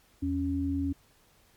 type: tone pair together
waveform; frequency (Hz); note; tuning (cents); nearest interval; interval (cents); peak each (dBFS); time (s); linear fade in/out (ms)
sine; 82.44 / 277.3; E2 / C#4; +1 / +1; octave + major sixth; 2100; -32 / -28; 0.22-0.93; 10
effects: pink hiss -63 dBFS RMS until 1.56 s + MP3 96 kbps